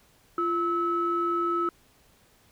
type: tone pair together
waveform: sine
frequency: 344 / 1298.8 Hz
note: F4 / E6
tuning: -26 / -26 cents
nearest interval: octave + major seventh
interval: 2300 cents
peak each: -27 / -25 dBFS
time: 0.38-1.69 s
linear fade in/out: 2 ms
effects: tanh soft clip ceiling -16 dBFS + pink hiss -61 dBFS RMS until 2.51 s